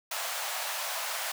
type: high-pass noise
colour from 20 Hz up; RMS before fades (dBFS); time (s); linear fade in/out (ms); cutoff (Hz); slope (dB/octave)
pink; -34; 0.11-1.32; 5; 590; 48
effects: none